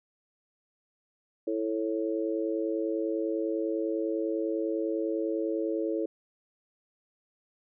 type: harmonic tone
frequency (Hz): 110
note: A2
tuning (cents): 0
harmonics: 3 / 4 / 5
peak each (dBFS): -30 / -32 / -34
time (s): 1.47-6.06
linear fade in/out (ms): 5
effects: none